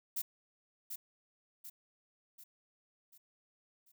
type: noise with echo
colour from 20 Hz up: violet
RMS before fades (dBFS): -36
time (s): 0.16-0.22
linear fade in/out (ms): 10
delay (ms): 740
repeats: 5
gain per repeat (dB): -6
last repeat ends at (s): 3.92
effects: none